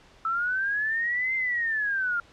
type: linear two-way sweep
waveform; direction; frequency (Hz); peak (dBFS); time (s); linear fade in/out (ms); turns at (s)
sine; up then down; 1306 to 2093 to 1382; -24; 0.25-2.2; 2; 1.35
effects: pink hiss -55 dBFS RMS until 2.32 s + low-pass 5000 Hz 12 dB/octave